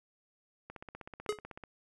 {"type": "click train", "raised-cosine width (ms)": 0.5, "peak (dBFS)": -30, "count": 16, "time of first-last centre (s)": [0.7, 1.637], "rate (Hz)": 16}
{"type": "tone with exponential decay", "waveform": "square", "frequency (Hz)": 421.4, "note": "G#4", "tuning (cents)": 25, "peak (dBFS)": -26, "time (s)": [1.29, 1.4], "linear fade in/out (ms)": 1, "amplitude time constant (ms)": 23}
{"effects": ["resampled to 24000 Hz"]}